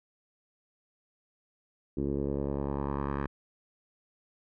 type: tone with low-pass filter sweep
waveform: 10% pulse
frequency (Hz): 70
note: C#2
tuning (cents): +18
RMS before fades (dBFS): -32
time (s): 1.97-3.27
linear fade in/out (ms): 5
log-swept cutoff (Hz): 340 to 1500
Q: 2.1
effects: none